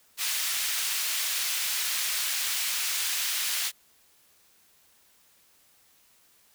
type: high-pass noise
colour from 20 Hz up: pink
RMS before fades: -29 dBFS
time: 0.17-3.72 s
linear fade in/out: 50 ms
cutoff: 2400 Hz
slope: 12 dB/octave
effects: white hiss -62 dBFS RMS until 6.54 s